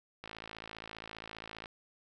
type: click train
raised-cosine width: 0.3 ms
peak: -27 dBFS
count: 79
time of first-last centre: 0.24-1.658 s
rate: 55 Hz
effects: none